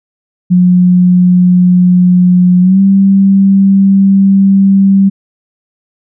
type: tone with pitch glide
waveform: sine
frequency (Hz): 180 to 195.16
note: F#3 to G3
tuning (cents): -47 to -7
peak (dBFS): -3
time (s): 0.5-5.1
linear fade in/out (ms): 20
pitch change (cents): +140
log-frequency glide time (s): 2.61-2.8
effects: none